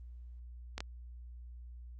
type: clicks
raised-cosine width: 0.2 ms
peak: -21 dBFS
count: 2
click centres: 0.78 / 0.805 s
effects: added 60 Hz sine -46 dBFS peak until 1.99 s + Opus 32 kbps